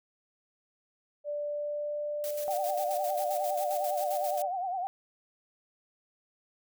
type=tone with pitch glide; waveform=sine; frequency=587.3 to 591.4 Hz; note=D5 to D5; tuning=0 to +12 cents; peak=-31 dBFS; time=1.24-4.5 s; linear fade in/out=50 ms; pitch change=+12 cents; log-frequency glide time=1.45-1.99 s
type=noise with tremolo; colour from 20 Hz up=blue; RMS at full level=-40 dBFS; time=2.24-4.42 s; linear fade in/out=0 ms; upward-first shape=square; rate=7.5 Hz; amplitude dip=60%
type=tone with vibrato; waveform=sine; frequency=740 Hz; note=F#5; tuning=in tune; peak=-30 dBFS; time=2.48-4.87 s; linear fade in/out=0 ms; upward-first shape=triangle; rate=9.8 Hz; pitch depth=120 cents each way
effects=none